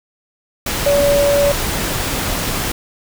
sine tone in noise, 570 Hz, C#5, 48 cents sharp, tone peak -11 dBFS, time 0.86-1.52 s, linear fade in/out 5 ms, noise pink, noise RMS -20 dBFS, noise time 0.66-2.72 s, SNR +6 dB, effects none

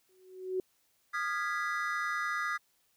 sine tone with exponential growth, 372.6 Hz, F#4, 12 cents sharp, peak -27 dBFS, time 0.09-0.6 s, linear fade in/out 2 ms, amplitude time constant 110 ms
triangle chord, F half-diminished seventh, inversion third, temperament equal with one note detuned, 1227.4 / 1396.9 / 1661.2 / 1975.5 Hz, Eb6 / F6 / Ab6 / Cb7, -24 / 0 / 0 / 0 cents, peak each -33 / -37 / -35 / -36 dBFS, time 1.13-2.58 s, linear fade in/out 20 ms
effects white hiss -72 dBFS RMS until 2.96 s

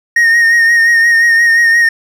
triangle tone with vibrato, 1854 Hz, A#6, 10 cents flat, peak -4 dBFS, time 0.16-1.89 s, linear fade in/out 5 ms, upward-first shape sine, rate 5.7 Hz, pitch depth 31 cents each way, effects none

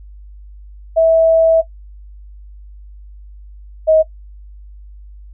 sine tone pair in turn, 652 / 632.3 Hz, E5 / D#5, -19 / +28 cents, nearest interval minor second, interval 53 cents, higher first, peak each -7 dBFS, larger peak neither, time 0.96-1.62 / 3.87-4.03 s, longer first, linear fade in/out 20 ms, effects noise-tail reverb RT60 0.1 s tail -17 dB re dry + added 50 Hz sine -34 dBFS peak until 5.33 s

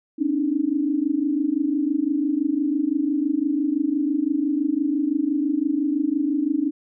sine tone cluster, 260.9 / 284.6 / 310.5 Hz, C4 / C#4 / D#4, -5 / +46 / -3 cents, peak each -29 / -22 / -23 dBFS, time 0.18-6.71 s, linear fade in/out 20 ms, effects none

